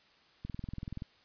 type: click train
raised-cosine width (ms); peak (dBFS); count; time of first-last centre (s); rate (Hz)
5; -27; 13; 0.45-1.021; 21
effects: white hiss -64 dBFS RMS until 1.24 s + resampled to 11025 Hz